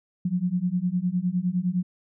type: beating tone pair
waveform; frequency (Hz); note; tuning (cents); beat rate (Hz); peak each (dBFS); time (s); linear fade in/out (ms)
sine; 174.61 / 184.41; F3 / F#3; 0 / -6; 9.8; -26 / -25; 0.25-1.83; 5
effects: none